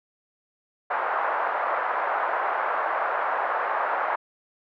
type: band-pass noise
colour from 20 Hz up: pink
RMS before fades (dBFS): -26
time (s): 0.9-4.16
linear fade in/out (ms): 10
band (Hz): 650 to 1500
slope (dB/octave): 24
effects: none